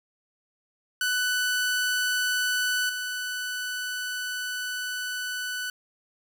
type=tone with level steps; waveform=sawtooth; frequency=1493 Hz; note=F#6; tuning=15 cents sharp; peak=-20 / -26 dBFS; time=1.01-5.7 s; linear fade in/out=2 ms; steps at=2.89 s; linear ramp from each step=5 ms; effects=none